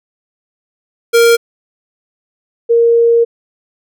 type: tone pair in turn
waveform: square / sine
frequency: 466.2 / 466.2 Hz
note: A#4 / A#4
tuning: 0 / 0 cents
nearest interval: unison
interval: 0 cents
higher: neither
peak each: -6 dBFS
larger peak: neither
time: 1.13-1.37 / 2.69-3.25 s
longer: second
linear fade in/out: 20 ms
effects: none